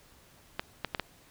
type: clicks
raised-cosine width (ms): 0.3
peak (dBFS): -14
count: 4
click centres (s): 0.595 / 0.847 / 0.948 / 0.997
effects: pink hiss -59 dBFS RMS until 1.3 s